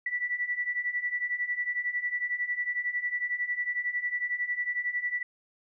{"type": "beating tone pair", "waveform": "sine", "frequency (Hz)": [1954, 1965], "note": ["B6", "B6"], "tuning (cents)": [-19, -9], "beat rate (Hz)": 11, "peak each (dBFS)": [-33, -30], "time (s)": [0.06, 5.23], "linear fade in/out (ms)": 5, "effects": []}